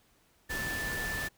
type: tone in noise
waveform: sine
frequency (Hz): 1760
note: A6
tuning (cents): 0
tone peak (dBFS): -34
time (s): 0.49-1.29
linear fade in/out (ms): 20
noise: pink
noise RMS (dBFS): -38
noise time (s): 0.49-1.29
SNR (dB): +1
effects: pink hiss -67 dBFS RMS until 1.37 s